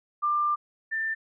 sine tone pair in turn, 1191 / 1784.5 Hz, D6 / A6, +24 / +24 cents, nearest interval perfect fifth, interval 700 cents, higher second, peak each -22 / -26 dBFS, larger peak first, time 0.22-0.56 / 0.91-1.15 s, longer first, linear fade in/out 20 ms, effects none

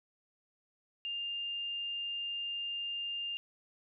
sine tone, 2804 Hz, F7, 6 cents sharp, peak -35 dBFS, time 1.05-3.37 s, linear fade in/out 0 ms, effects none

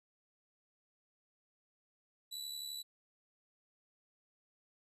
sawtooth tone with amplitude modulation, 3952 Hz, B7, in tune, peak -36 dBFS, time 2.31-2.83 s, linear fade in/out 20 ms, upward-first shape sine, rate 71.7 Hz, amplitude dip 55%, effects resampled to 32000 Hz

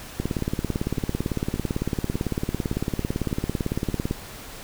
two click trains, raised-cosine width 3 ms, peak -21 / -11 dBFS, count 7 / 71, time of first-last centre 0.39-3.899 / 0.2-4.111 s, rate 1.71 / 17.9 Hz, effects pink hiss -40 dBFS RMS until 4.63 s

